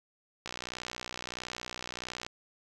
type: click train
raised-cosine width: 0.2 ms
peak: -20 dBFS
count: 112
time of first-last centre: 0.46-2.265 s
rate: 61.5 Hz
effects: none

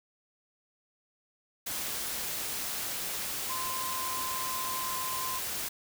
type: tone in noise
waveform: sine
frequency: 1036 Hz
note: C6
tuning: 17 cents flat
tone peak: -35 dBFS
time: 3.49-5.39 s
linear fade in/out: 10 ms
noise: white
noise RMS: -35 dBFS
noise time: 1.66-5.69 s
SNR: -3 dB
effects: none

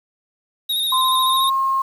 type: tone with vibrato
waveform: square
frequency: 3729 Hz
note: A#7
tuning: in tune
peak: -19 dBFS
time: 0.69-1.5 s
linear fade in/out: 10 ms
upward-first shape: square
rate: 14 Hz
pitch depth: 31 cents each way
type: tone with pitch glide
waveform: sine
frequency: 1039 to 1071.9 Hz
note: C6 to C6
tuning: -12 to +42 cents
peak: -16 dBFS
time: 0.92-1.82 s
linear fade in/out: 5 ms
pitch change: +54 cents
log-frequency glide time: 1.25-1.47 s
effects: 7-bit

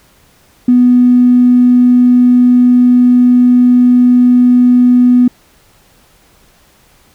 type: tone with tanh clipping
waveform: triangle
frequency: 246.9 Hz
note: B3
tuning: in tune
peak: -3 dBFS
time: 0.68-5.28 s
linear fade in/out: 5 ms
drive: 2 dB
effects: pink hiss -48 dBFS RMS until 7.14 s

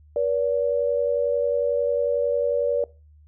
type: tone pair together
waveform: sine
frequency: 481.5 / 572.6 Hz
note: B4 / D5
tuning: -44 / -44 cents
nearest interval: minor third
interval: 300 cents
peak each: -23 / -22 dBFS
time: 0.16-2.84 s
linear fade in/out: 2 ms
effects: noise-tail reverb RT60 0.3 s tail -21 dB re dry + added 75 Hz sine -49 dBFS peak until 3.27 s

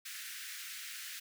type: high-pass noise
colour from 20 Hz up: pink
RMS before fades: -45 dBFS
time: 0.05-1.2 s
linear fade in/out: 10 ms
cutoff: 1500 Hz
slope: 48 dB/octave
effects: none

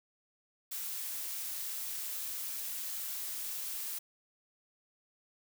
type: noise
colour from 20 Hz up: blue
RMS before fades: -39 dBFS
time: 0.71-3.99 s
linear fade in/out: 10 ms
effects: none

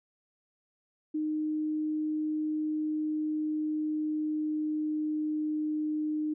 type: tone with pitch glide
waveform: sine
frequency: 307.6 to 305.5 Hz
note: D#4 to D#4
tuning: -20 to -32 cents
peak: -28 dBFS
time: 1.14-6.34 s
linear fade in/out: 10 ms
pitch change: -12 cents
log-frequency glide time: 2.61-5.86 s
effects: none

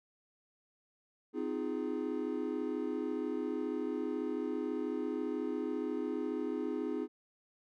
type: chord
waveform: triangle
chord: F minor seventh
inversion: second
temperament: equal with one note detuned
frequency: 256.8 / 311.1 / 349.2 / 415.3 Hz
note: C4 / Eb4 / F4 / Ab4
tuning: -32 / 0 / 0 / 0 cents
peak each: -37 / -36 / -39 / -37 dBFS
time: 1.33-7.08 s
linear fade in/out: 50 ms
effects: none

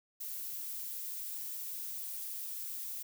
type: noise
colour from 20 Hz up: violet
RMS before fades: -41 dBFS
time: 0.2-3.03 s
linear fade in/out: 10 ms
effects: none

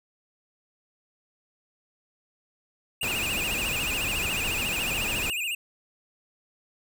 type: tone with vibrato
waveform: square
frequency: 2629 Hz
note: E7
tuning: 5 cents flat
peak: -28 dBFS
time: 3.01-5.55 s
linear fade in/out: 5 ms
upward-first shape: sine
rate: 14 Hz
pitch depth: 150 cents each way
type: noise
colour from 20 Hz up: pink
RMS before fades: -33 dBFS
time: 3.03-5.3 s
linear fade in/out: 0 ms
effects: none

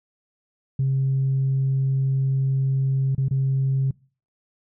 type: tone with dropouts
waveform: sine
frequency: 134.4 Hz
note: C3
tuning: 47 cents sharp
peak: -17 dBFS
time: 0.79-3.91 s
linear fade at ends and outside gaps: 5 ms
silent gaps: 3.15-3.179 / 3.284-3.309 s
effects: noise-tail reverb RT60 0.4 s tail -24 dB re dry + tanh soft clip ceiling -15 dBFS

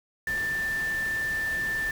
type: tone in noise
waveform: sine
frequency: 1775 Hz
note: A6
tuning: 15 cents sharp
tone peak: -26 dBFS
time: 0.27-1.91 s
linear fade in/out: 2 ms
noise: pink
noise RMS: -40 dBFS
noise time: 0.27-1.91 s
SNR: +11 dB
effects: none

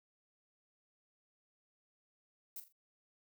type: noise with echo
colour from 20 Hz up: violet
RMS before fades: -45 dBFS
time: 2.56-2.6 s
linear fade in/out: 2 ms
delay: 42 ms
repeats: 3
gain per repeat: -10 dB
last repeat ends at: 2.726 s
effects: none

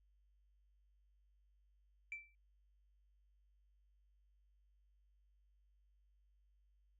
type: tone with exponential decay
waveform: sine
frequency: 2334 Hz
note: D7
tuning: 11 cents flat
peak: -39 dBFS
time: 2.12-2.35 s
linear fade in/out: 1 ms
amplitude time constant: 48 ms
effects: tanh soft clip ceiling -38 dBFS + added 50 Hz sine -70 dBFS peak until 6.99 s

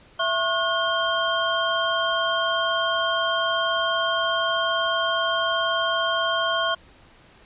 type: tone cluster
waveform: sine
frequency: 663 / 1084 / 1445 / 3162 Hz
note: E5 / C#6 / F#6 / G7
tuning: +10 / -39 / -41 / +14 cents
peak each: -26 dBFS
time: 0.19-6.75 s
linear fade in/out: 10 ms
effects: pink hiss -52 dBFS RMS until 7.45 s + resampled to 8000 Hz

